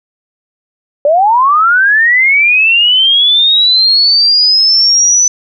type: linear sweep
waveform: sine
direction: up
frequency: 560 to 6030 Hz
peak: -5 dBFS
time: 1.05-5.28 s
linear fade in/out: 2 ms
effects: none